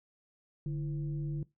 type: tone with frequency modulation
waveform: sine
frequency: 146.8 Hz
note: D3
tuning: in tune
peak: -32 dBFS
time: 0.66-1.43 s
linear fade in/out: 2 ms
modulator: 185 Hz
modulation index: 0.48
effects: noise-tail reverb RT60 0.2 s tail -21 dB re dry